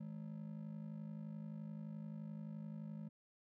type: ring-modulated tone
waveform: triangle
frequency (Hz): 185.9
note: F#3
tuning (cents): +8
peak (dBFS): -40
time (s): 0-3.09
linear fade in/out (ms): 10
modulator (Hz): 25.8
effects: none